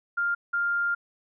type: tone pair in turn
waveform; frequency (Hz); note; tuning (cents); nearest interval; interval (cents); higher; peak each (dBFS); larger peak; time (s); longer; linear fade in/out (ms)
sine; 1400 / 1400; F6 / F6; +4 / +4; unison; 0; neither; -23; neither; 0.17-0.35 / 0.53-0.95; second; 10
effects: none